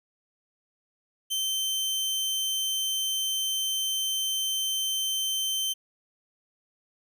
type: tone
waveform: sawtooth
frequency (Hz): 3100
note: G7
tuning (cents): -20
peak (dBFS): -23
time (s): 1.3-5.74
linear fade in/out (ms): 20
effects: none